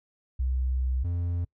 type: tone pair in turn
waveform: sine / triangle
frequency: 64 / 86.89 Hz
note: C2 / F2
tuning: -38 / -8 cents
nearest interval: perfect fourth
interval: 530 cents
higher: second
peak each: -24 dBFS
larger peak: neither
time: 0.39-1.04 / 1.04-1.45 s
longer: first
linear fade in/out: 10 ms
effects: noise-tail reverb RT60 0.1 s tail -25 dB re dry